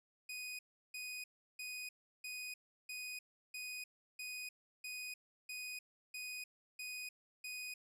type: tone bursts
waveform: sawtooth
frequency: 2489 Hz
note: D#7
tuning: in tune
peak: -40 dBFS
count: 12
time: 0.29-7.74 s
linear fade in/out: 5 ms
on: 300 ms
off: 350 ms
effects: resampled to 32000 Hz + 13-bit